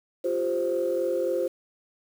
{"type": "chord", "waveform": "sine", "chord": "F suspended second", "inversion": "none", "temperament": "just", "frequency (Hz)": [349.2, 392.9, 523.8], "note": ["F4", "G4", "C5"], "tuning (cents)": [0, 4, 2], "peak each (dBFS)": [-28, -30, -25], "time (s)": [0.24, 1.48], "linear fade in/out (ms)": 10, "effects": ["tanh soft clip ceiling -16 dBFS", "8-bit"]}